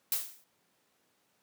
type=noise with exponential decay; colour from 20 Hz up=blue; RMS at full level=-27 dBFS; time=0.12-0.44 s; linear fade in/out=1 ms; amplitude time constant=69 ms; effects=pink hiss -72 dBFS RMS until 1.42 s + high-pass 200 Hz 12 dB/octave